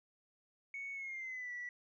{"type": "tone with pitch glide", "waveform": "sine", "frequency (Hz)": [2219, 1954.2], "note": ["C#7", "B6"], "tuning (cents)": [1, -19], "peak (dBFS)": -40, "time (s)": [0.74, 1.69], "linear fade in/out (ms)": 2, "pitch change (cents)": -220, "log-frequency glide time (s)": [0.93, 1.52], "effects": ["tanh soft clip ceiling -37 dBFS"]}